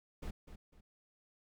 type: noise with echo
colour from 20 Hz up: brown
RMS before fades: -41 dBFS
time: 0.22-0.31 s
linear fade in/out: 10 ms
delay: 250 ms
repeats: 2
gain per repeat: -10 dB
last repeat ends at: 0.81 s
effects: none